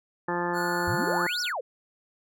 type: harmonic tone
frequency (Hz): 174.61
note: F3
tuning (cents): 0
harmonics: 1 / 2 / 3 / 4 / 5 / 6 / 7 / 8 / 9 / 10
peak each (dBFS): -35 / -31 / -35 / -41 / -31 / -37 / -37 / -41 / -43 / -35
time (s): 0.28-1.27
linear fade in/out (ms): 5
type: tone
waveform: square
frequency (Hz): 1452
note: F#6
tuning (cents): -33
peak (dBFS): -32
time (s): 0.53-1.53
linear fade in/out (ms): 50
type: exponential two-way sweep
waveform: sine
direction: up then down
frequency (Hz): 77.78 to 5920 to 439.3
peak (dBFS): -28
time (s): 0.87-1.61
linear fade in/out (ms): 10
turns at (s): 1.41
effects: none